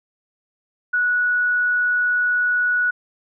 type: tone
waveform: sine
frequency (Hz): 1468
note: F#6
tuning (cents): -14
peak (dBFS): -16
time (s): 0.93-2.91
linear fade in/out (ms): 10
effects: none